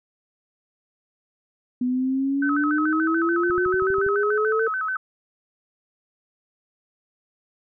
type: exponential sweep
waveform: sine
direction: up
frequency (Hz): 247.1 to 453.1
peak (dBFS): -20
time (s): 1.81-4.68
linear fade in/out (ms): 5
type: tone with vibrato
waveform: sine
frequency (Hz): 1396.9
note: F6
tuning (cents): 0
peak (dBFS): -23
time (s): 2.42-4.97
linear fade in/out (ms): 5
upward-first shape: square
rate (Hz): 6.9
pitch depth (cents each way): 150
type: click train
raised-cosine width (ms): 5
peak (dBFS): -27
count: 8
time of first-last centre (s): 3.5-4.065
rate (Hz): 12.4
effects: none